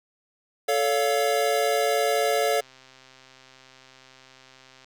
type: chord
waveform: square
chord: A augmented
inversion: none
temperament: equal with one note detuned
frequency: 440 / 564.1 / 698.5 Hz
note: A4 / C#5 / E#5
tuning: 0 / +30 / 0 cents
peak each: -26 dBFS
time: 0.68-2.61 s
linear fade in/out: 10 ms
type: click train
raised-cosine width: 0.2 ms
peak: -33 dBFS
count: 354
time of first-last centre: 2.15-4.845 s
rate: 131 Hz
effects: none